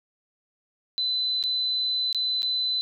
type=tone with dropouts; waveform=sine; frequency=4019 Hz; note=B7; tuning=30 cents sharp; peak=-23 dBFS; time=0.98-2.81 s; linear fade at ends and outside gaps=0 ms; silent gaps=1.427-1.438 / 2.128-2.147 / 2.421-2.43 s; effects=none